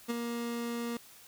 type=tone with ADSR envelope; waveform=30% pulse; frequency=235.6 Hz; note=A#3; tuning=19 cents sharp; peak=-26 dBFS; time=0.08-0.97 s; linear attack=23 ms; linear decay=19 ms; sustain=-5 dB; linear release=3 ms; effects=white hiss -55 dBFS RMS until 1.27 s